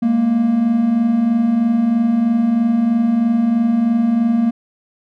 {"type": "tone pair together", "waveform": "triangle", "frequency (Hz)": [210, 233.1], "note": ["G#3", "A#3"], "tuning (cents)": [19, 0], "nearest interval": "major second", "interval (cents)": 181, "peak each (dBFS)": [-19, -11], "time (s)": [0.02, 4.51], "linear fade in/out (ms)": 10, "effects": []}